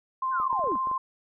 sine tone with vibrato, 1046.5 Hz, C6, in tune, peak -25 dBFS, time 0.22-0.98 s, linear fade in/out 5 ms, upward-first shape square, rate 14 Hz, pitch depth 11 cents each way
sine linear sweep, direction down, 1568 to 172.6 Hz, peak -28 dBFS, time 0.31-0.78 s, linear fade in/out 50 ms
clicks, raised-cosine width 1 ms, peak -27 dBFS, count 9, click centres 0.4 / 0.529 / 0.594 / 0.641 / 0.673 / 0.719 / 0.755 / 0.872 / 0.914 s
effects none

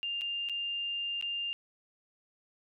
sine tone with dropouts, 2800 Hz, F7, 4 cents sharp, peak -32 dBFS, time 0.03-1.53 s, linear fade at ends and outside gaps 0 ms, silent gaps 0.211-0.217 / 0.488-0.496 / 1.212-1.225 s, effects none

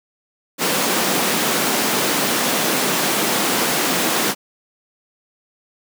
pink high-pass noise, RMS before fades -19 dBFS, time 0.58-4.35 s, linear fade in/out 50 ms, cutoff 190 Hz, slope 24 dB/octave, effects none

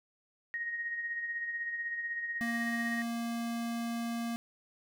sine tone with tremolo, 1872 Hz, A#6, 7 cents sharp, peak -32 dBFS, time 0.54-3.02 s, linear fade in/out 0 ms, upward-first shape sine, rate 16 Hz, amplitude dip 45%
square tone, 233.1 Hz, A#3, in tune, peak -34 dBFS, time 2.41-4.36 s, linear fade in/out 0 ms
effects none

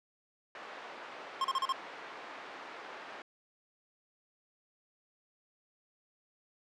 white band-pass noise, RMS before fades -47 dBFS, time 0.55-3.22 s, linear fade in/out 2 ms, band 400 to 1600 Hz, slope 12 dB/octave
square tone bursts, 1067 Hz, C6, 34 cents sharp, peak -29 dBFS, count 5, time 1.41-1.724 s, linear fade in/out 2 ms, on 34 ms, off 36 ms
effects low-pass 6000 Hz 12 dB/octave

